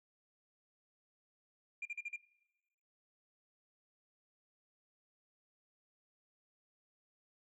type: tone bursts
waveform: sine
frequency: 2400 Hz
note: D7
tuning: 37 cents sharp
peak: -37 dBFS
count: 5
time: 1.82-2.162 s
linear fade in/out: 5 ms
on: 34 ms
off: 43 ms
effects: noise-tail reverb RT60 1.0 s tail -20 dB re dry + tanh soft clip ceiling -36 dBFS